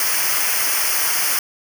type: noise with comb filter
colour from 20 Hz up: white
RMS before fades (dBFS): -19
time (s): 0-1.39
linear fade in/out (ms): 2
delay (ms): 0.26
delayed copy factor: -0.8
effects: none